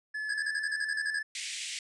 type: tone with pitch glide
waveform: triangle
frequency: 1720 to 1740 Hz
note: A6 to A6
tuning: -40 to -20 cents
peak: -31 dBFS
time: 0.14-1.23 s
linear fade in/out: 10 ms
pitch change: +20 cents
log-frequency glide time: 0.3-0.43 s
type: tone bursts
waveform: square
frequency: 1661.2 Hz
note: G#6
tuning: in tune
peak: -31 dBFS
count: 11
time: 0.29-1.19 s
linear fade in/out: 5 ms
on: 50 ms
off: 35 ms
type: band-pass noise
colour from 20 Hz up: pink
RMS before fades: -38 dBFS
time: 1.35-1.79 s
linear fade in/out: 2 ms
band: 2000 to 9200 Hz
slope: 48 dB/octave
effects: resampled to 24000 Hz